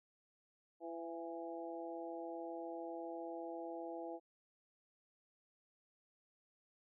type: harmonic tone with a mistuned harmonic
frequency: 167.6 Hz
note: E3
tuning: 29 cents sharp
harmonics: 2 / 3 / 4 / 5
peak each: -47 / -49 / -48 / -51 dBFS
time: 0.8-4.2 s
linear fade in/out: 50 ms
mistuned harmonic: 5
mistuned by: -27 cents
effects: none